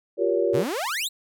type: chord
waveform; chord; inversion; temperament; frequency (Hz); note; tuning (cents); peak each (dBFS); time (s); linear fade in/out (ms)
sine; G half-diminished seventh; third; just; 352.8 / 392 / 470.4 / 564.5; F4 / G4 / Bb4 / Db5; +18 / 0 / +16 / +31; -25; 0.17-0.65; 50
type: exponential sweep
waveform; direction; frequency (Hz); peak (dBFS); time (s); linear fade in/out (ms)
sawtooth; up; 106 to 4226; -22; 0.53-1.09; 20
effects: none